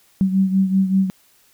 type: beating tone pair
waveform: sine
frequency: 190.3 / 195.5 Hz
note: F#3 / G3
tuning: +49 / -4 cents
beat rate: 5.2 Hz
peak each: -15 / -21 dBFS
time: 0.21-1.1 s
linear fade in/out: 0 ms
effects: white hiss -56 dBFS RMS until 1.53 s